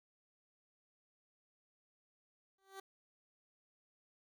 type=tone with exponential growth; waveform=15% pulse; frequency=387.7 Hz; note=G4; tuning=19 cents flat; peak=-38 dBFS; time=2.58-2.8 s; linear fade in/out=5 ms; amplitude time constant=47 ms; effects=none